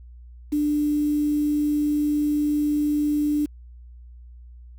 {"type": "tone with quantisation", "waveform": "sine", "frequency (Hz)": 296.3, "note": "D4", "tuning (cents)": 15, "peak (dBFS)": -19, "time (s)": [0.52, 3.46], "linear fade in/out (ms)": 10, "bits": 7, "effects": ["added 60 Hz sine -41 dBFS peak until 4.78 s"]}